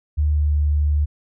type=tone with pitch glide; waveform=sine; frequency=74.8 to 73.98 Hz; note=D2 to D2; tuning=+32 to +13 cents; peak=-15 dBFS; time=0.17-1.06 s; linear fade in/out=20 ms; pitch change=-19 cents; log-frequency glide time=0.3-0.56 s; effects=none